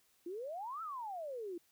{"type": "exponential two-way sweep", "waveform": "sine", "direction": "up then down", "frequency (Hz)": [330.6, 1355, 330.6], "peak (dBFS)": -40, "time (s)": [0.26, 1.58], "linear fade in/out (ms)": 5, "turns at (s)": 0.82, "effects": ["white hiss -72 dBFS RMS until 1.71 s"]}